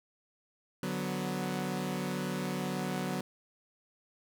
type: chord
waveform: sawtooth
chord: B minor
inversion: first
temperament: equal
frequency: 146.83 / 185 / 246.9 Hz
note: D3 / F#3 / B3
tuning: 0 / 0 / 0 cents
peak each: -35 / -31 / -34 dBFS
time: 0.83-3.21 s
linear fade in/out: 2 ms
effects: none